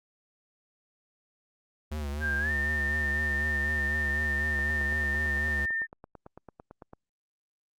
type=tone with vibrato; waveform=square; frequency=73.42 Hz; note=D2; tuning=in tune; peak=-32 dBFS; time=1.91-5.66 s; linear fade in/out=10 ms; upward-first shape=triangle; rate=4 Hz; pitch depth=93 cents each way
type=tone with pitch glide; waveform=sine; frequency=1591 to 1806.6 Hz; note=G6 to A6; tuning=+25 to +45 cents; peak=-27 dBFS; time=2.2-5.87 s; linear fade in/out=50 ms; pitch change=+220 cents; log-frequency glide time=2.39-2.51 s
type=click train; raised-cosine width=1 ms; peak=-31 dBFS; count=22; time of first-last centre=4.59-6.934 s; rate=8.96 Hz
effects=Opus 48 kbps